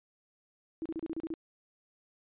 sine tone bursts, 324.3 Hz, E4, 28 cents flat, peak -33 dBFS, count 8, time 0.82-1.339 s, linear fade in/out 0 ms, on 36 ms, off 33 ms, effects resampled to 8000 Hz

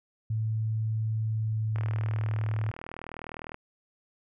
sine tone with pitch glide, 110 to 108.3 Hz, A2 to A2, 0 to -27 cents, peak -26 dBFS, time 0.3-2.71 s, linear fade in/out 5 ms, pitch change -27 cents, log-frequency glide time 1.22-2.31 s
click train, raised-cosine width 0.5 ms, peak -24 dBFS, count 72, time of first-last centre 1.76-3.544 s, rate 39.8 Hz
effects none

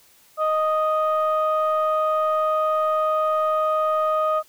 sine tone pair together, 622.7 / 1244.5 Hz, D#5 / D#6, +1 / 0 cents, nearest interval octave, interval 1199 cents, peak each -20 dBFS, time 0.37-4.43 s, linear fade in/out 50 ms, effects tanh soft clip ceiling -13 dBFS + white hiss -55 dBFS RMS until 4.48 s

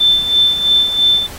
sine tone with tremolo, 3540 Hz, A7, 10 cents sharp, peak -7 dBFS, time 0-1.27 s, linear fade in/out 10 ms, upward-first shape sine, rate 3 Hz, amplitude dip 65%, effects pink hiss -33 dBFS RMS until 1.38 s + AAC 48 kbps

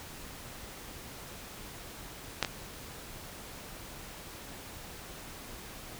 clicks, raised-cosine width 0.2 ms, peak -9 / -13 dBFS, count 2, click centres 2.427 / 2.448 s, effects pink hiss -46 dBFS RMS until 5.99 s

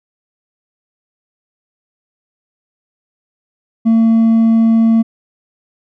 sine tone with hard clipping, 226.2 Hz, A3, 48 cents sharp, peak -8 dBFS, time 3.85-5.03 s, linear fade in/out 20 ms, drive 2 dB, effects none

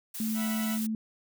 blue noise, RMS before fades -38 dBFS, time 0.14-0.87 s, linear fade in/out 10 ms
sine tone, 219.6 Hz, A3, 3 cents flat, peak -28 dBFS, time 0.2-0.95 s, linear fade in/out 2 ms
15% pulse chord, E suspended second, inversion none, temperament equal with one note detuned, 659.3 / 740 / 983.2 Hz, E5 / F#5 / B5, 0 / 0 / -8 cents, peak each -34 / -37 / -37 dBFS, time 0.34-0.79 s, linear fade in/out 50 ms
effects none

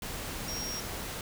sine tone in noise, 5600 Hz, F8, 4 cents sharp, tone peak -36 dBFS, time 0.48-0.8 s, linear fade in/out 2 ms, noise pink, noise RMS -38 dBFS, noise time 0.02-1.21 s, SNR -1 dB, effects none

